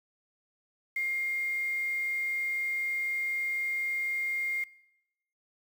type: tone with quantisation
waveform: sine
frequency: 2122 Hz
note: C7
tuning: 24 cents sharp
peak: -28 dBFS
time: 0.96-4.64 s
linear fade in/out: 5 ms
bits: 8
effects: noise-tail reverb RT60 0.9 s tail -22 dB re dry